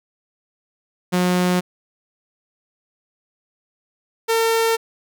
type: tone pair in turn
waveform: sawtooth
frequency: 180 / 453.6 Hz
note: F#3 / A#4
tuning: -47 / -47 cents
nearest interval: octave + major third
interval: 1600 cents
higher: second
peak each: -12 dBFS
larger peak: neither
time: 1.12-1.61 / 4.28-4.77 s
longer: neither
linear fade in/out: 20 ms
effects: none